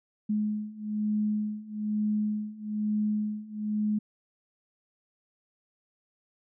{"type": "beating tone pair", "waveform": "sine", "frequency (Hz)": [210.9, 212], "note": ["G#3", "G#3"], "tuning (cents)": [27, 36], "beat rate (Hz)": 1.1, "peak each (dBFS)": [-31, -29], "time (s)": [0.29, 3.99], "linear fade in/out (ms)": 10, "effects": []}